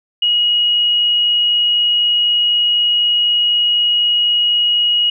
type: tone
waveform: sine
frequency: 2896 Hz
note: F#7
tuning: 38 cents flat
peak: -11 dBFS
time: 0.22-5.1 s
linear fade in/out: 5 ms
effects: none